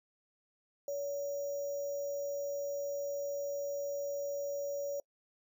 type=tone with sample-and-hold; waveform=sine; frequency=567 Hz; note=C#5; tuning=39 cents sharp; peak=-34 dBFS; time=0.88-5 s; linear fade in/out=2 ms; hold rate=6300 Hz; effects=noise-tail reverb RT60 0.1 s tail -25 dB re dry